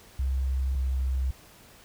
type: tone pair in turn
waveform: sine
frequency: 65.9 / 65.33 Hz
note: C2 / C2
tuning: +13 / -2 cents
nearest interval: unison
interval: 15 cents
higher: first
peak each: -24 dBFS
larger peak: neither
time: 0.19-0.75 / 0.75-1.31 s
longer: neither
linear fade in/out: 5 ms
effects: pink hiss -53 dBFS RMS until 1.84 s